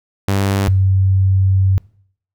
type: tone pair in turn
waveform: sawtooth / sine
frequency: 98.5 / 95.53 Hz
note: G2 / G2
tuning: +9 / -44 cents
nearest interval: minor second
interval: 53 cents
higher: first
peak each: -10 dBFS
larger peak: neither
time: 0.28-0.68 / 0.68-1.78 s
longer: second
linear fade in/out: 0 ms
effects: noise-tail reverb RT60 0.6 s tail -23 dB re dry